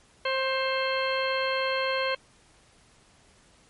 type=harmonic tone with a mistuned harmonic; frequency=529 Hz; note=C5; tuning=19 cents sharp; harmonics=1 / 2 / 3 / 4 / 5 / 6 / 8; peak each=-28 / -31 / -33 / -34 / -35 / -36 / -37 dBFS; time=0.25-2.15 s; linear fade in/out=5 ms; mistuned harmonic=3; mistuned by=-19 cents; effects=pink hiss -59 dBFS RMS until 3.69 s + MP3 48 kbps